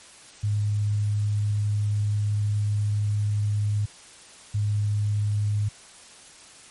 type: tone bursts at uneven times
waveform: sine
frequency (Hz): 104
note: G#2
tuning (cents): +3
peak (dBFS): -21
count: 2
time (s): 0.43-3.86 / 4.54-5.69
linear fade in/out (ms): 10
effects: white hiss -48 dBFS RMS until 6.7 s + MP3 48 kbps